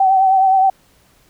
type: tone with vibrato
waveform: sine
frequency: 765 Hz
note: G5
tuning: 42 cents flat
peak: -9 dBFS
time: 0-0.7 s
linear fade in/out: 5 ms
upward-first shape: triangle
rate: 9.6 Hz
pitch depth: 42 cents each way
effects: pink hiss -54 dBFS RMS until 1.29 s